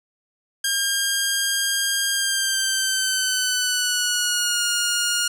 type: tone with pitch glide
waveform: 10% pulse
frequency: 1610 to 1426.1 Hz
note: G6 to F6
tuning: +46 to +36 cents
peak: -11 dBFS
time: 0.64-5.28 s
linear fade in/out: 5 ms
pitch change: -210 cents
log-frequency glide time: 2.12-4.63 s
effects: none